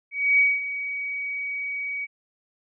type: tone with ADSR envelope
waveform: sine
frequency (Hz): 2262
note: C#7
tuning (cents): +34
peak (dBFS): -14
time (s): 0.11-2.07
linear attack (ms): 280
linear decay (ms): 210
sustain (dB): -13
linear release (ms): 33
effects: none